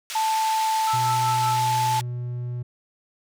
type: band-pass noise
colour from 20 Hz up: pink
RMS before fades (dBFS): -33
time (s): 0.1-2.01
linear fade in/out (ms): 0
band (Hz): 2000 to 9800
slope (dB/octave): 12
type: tone with pitch glide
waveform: sine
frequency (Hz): 880 to 872.9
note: A5 to A5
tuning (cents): 0 to -14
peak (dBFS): -20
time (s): 0.15-2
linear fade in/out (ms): 5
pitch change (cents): -14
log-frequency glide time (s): 1.28-1.46
type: tone with tremolo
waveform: sine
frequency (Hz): 1318.5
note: E6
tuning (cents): 0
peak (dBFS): -26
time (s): 0.87-1.6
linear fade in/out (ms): 5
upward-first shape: triangle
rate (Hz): 5.3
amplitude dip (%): 90
type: tone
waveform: triangle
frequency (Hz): 122.3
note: B2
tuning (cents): -16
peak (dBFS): -25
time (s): 0.93-2.63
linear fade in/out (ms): 10
effects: none